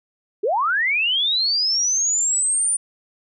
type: linear sweep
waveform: sine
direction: up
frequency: 363.2 to 9397 Hz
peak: -17 dBFS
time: 0.43-2.77 s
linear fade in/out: 10 ms
effects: none